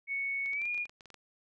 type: tone with pitch glide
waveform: sine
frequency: 2217 to 2432 Hz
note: C#7 to D#7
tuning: 0 to -40 cents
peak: -31 dBFS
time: 0.07-0.87 s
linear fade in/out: 50 ms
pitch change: +160 cents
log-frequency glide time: 0.51-0.68 s
type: clicks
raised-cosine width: 0.2 ms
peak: -34 dBFS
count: 12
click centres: 0.46 / 0.533 / 0.617 / 0.655 / 0.745 / 0.778 / 0.855 / 0.895 / 1.008 / 1.057 / 1.103 / 1.143 s
effects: none